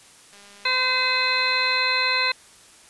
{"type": "click train", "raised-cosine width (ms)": 0.2, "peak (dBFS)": -32, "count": 291, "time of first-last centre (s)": [0.33, 1.766], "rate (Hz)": 202}
{"type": "harmonic tone", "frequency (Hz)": 512, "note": "C5", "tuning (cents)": -38, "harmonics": [1, 2, 3, 4, 5, 7, 8], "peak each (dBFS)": [-34, -27, -28, -26, -25, -35, -24], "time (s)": [0.65, 2.32], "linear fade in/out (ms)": 5}
{"effects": ["white hiss -50 dBFS RMS until 2.89 s", "resampled to 24000 Hz"]}